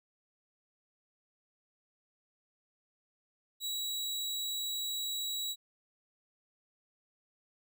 sawtooth tone, 3889 Hz, B7, 27 cents flat, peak -31 dBFS, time 3.6-5.56 s, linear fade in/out 50 ms, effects none

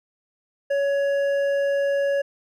sine tone with hard clipping, 560 Hz, C#5, 18 cents sharp, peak -21 dBFS, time 0.7-2.22 s, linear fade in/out 10 ms, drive 7 dB, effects none

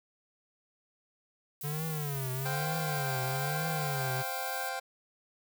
violet noise, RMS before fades -41 dBFS, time 1.61-4.69 s, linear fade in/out 2 ms
square tone with vibrato, 143.8 Hz, D3, 36 cents flat, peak -34 dBFS, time 1.63-4.23 s, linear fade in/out 20 ms, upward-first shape triangle, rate 1.1 Hz, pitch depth 210 cents each way
25% pulse chord, C suspended fourth, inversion none, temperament equal, 523.3 / 698.5 / 784 Hz, C5 / F5 / G5, 0 / 0 / 0 cents, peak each -37 / -36 / -33 dBFS, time 2.45-4.8 s, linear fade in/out 10 ms
effects none

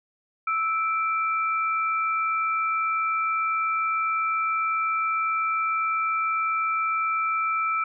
sine tone pair together, 1316.3 / 2342 Hz, E6 / D7, -3 / -5 cents, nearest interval minor seventh, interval 998 cents, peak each -23 / -29 dBFS, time 0.47-7.84 s, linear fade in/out 5 ms, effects none

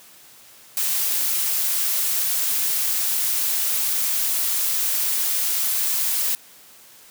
blue noise, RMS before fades -22 dBFS, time 0.77-6.35 s, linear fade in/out 0 ms, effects white hiss -48 dBFS RMS until 7.1 s + high-pass 100 Hz 12 dB/octave

